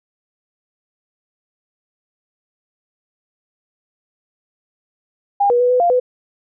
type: tone with pitch steps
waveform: sine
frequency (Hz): 806 / 483.7 / 493.2 / 500 / 696 / 500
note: G5 / B4 / B4 / B4 / F5 / B4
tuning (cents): +48 / -36 / -2 / +21 / -6 / +21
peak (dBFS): -11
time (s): 5.4-6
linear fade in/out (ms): 10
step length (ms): 100
effects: none